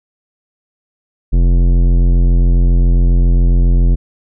sine tone with tanh clipping, 43.67 Hz, F1, 1 cent sharp, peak -9 dBFS, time 1.32-3.96 s, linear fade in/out 20 ms, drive 15 dB, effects none

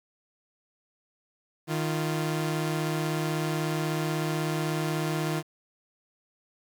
sawtooth tone pair together, 155.38 / 347 Hz, D#3 / F4, -2 / -11 cents, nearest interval octave + major second, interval 1391 cents, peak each -24 / -28 dBFS, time 1.67-5.43 s, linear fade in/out 50 ms, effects 10-bit

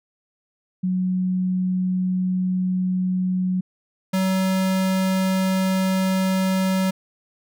sine / square tone pair in turn, 184.1 / 188.95 Hz, F#3 / F#3, -8 / +37 cents, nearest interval unison, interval 45 cents, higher second, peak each -19 dBFS, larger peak neither, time 0.83-3.61 / 4.13-6.91 s, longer neither, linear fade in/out 10 ms, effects none

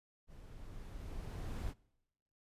brown noise with level ramp, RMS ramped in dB -54 to -38 dBFS, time 0.27-1.74 s, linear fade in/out 50 ms, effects noise-tail reverb RT60 0.9 s tail -24 dB re dry + resampled to 32000 Hz

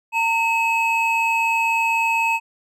triangle tone pair together, 912 / 2572 Hz, A#5 / E7, -38 / -43 cents, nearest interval octave + tritone, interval 1795 cents, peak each -18 dBFS, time 0.12-2.4 s, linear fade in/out 50 ms, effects none

